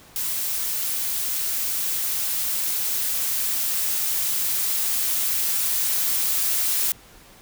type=noise with level ramp; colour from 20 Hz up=blue; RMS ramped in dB=-26 to -22 dBFS; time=0.16-6.92 s; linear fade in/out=0 ms; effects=pink hiss -49 dBFS RMS until 7.41 s